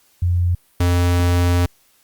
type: tone pair in turn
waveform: sine / square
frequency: 88 / 88 Hz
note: F2 / F2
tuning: +14 / +14 cents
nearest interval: unison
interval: 0 cents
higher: neither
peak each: -14 dBFS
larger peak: neither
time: 0.22-0.55 / 0.8-1.66 s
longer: second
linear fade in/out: 5 ms
effects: white hiss -57 dBFS RMS until 2.03 s + Opus 48 kbps